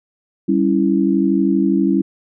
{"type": "chord", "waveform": "sine", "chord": "C# diminished", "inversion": "second", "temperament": "equal", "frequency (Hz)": [196, 277.2, 329.6], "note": ["G3", "C#4", "E4"], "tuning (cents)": [0, 0, 0], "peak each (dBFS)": -17, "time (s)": [0.48, 2.02], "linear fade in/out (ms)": 10, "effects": []}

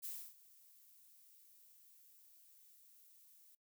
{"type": "noise with ADSR envelope", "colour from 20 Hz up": "violet", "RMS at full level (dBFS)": -44, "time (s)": [0.02, 3.55], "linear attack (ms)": 32, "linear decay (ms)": 280, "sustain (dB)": -21, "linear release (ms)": 4, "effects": ["noise-tail reverb RT60 0.1 s tail -21 dB re dry"]}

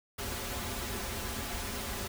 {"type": "noise with comb filter", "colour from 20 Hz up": "pink", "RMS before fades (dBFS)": -37, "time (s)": [0.18, 2.08], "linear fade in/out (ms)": 10, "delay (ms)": 6.4, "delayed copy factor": -0.95, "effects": []}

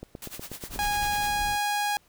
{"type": "click train", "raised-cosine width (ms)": 2, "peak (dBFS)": -24, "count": 7, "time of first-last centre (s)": [0.03, 0.76], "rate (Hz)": 8.22}
{"type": "noise with tremolo", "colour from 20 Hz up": "white", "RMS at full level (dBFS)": -38, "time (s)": [0.22, 1.31], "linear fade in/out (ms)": 2, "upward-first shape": "sine", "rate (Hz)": 10, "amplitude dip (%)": 85}
{"type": "noise", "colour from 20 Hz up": "brown", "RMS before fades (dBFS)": -38, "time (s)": [0.68, 1.59], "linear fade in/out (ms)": 50}
{"type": "tone", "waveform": "sawtooth", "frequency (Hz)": 825, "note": "G#5", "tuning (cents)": -12, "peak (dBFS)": -21, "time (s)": [0.79, 1.97], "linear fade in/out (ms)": 0}
{"effects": ["pink hiss -62 dBFS RMS until 2.08 s"]}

